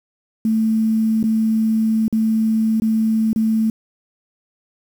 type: tone with dropouts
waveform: sine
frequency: 221.2 Hz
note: A3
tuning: 9 cents sharp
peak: -14 dBFS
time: 0.45-3.7 s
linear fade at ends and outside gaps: 2 ms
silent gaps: 1.229-1.239 / 2.081-2.126 / 2.8-2.82 / 3.331-3.36 s
effects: 7-bit